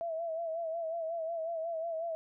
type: tone with vibrato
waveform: sine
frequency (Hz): 659.3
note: E5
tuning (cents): 0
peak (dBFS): -33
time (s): 0.01-2.15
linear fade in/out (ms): 0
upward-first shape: sine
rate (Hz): 5.5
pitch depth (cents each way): 59
effects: none